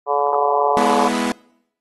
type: harmonic tone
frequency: 143.4 Hz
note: D3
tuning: 41 cents flat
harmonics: 3 / 4 / 5 / 6 / 7 / 8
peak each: -22 / -23 / -21 / -25 / -21 / -27 dBFS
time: 0.06-1.11 s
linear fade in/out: 50 ms
type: chord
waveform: sawtooth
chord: E major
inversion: first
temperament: equal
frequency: 207.7 / 246.9 / 329.6 Hz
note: G#3 / B3 / E4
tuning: 0 / 0 / 0 cents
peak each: -20 / -17 / -22 dBFS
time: 0.77-1.32 s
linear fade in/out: 0 ms
effects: noise-tail reverb RT60 0.8 s tail -25 dB re dry + AAC 32 kbps